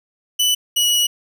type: tone pair in turn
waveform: sawtooth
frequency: 2981 / 2923 Hz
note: F#7 / F#7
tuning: +12 / -22 cents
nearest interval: unison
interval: 34 cents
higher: first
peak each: -11 dBFS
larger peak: neither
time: 0.39-0.55 / 0.76-1.07 s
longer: second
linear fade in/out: 10 ms
effects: none